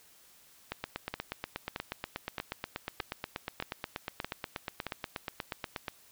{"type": "two click trains", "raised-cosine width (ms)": 0.3, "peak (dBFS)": [-18, -18], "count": [44, 7], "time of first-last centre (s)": [[0.72, 5.882], [1.14, 4.867]], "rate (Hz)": [8.33, 1.61], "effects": ["white hiss -60 dBFS RMS until 6.11 s"]}